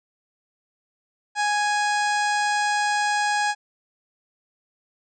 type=harmonic tone; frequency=830.6 Hz; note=G#5; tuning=in tune; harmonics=1 / 2 / 3 / 4 / 5 / 6 / 7 / 8 / 9 / 10; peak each=-22 / -25 / -33 / -37 / -37 / -35 / -42 / -39 / -38 / -41 dBFS; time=1.35-3.55 s; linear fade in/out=50 ms; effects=none